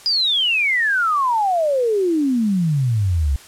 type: exponential sweep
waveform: sine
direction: down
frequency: 4969 to 65.5 Hz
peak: -15 dBFS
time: 0.06-3.36 s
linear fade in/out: 0 ms
effects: white hiss -43 dBFS RMS until 3.47 s + low-pass 10000 Hz 12 dB/octave